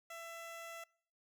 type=tone; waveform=15% pulse; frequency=668 Hz; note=E5; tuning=23 cents sharp; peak=-40 dBFS; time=0.1-0.84 s; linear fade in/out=5 ms; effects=noise-tail reverb RT60 0.6 s tail -26 dB re dry